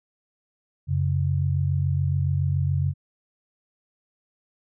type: tone pair together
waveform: sine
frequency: 91.49 / 138.59 Hz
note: F#2 / C#3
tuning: -19 / 0 cents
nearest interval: perfect fifth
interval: 719 cents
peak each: -23 dBFS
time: 0.87-2.94 s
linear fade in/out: 50 ms
effects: none